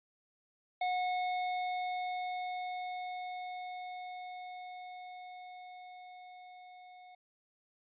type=tone with level ramp; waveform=square; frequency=729 Hz; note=F#5; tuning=26 cents flat; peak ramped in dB=-31 to -53 dBFS; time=0.81-7.15 s; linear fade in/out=5 ms; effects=resampled to 8000 Hz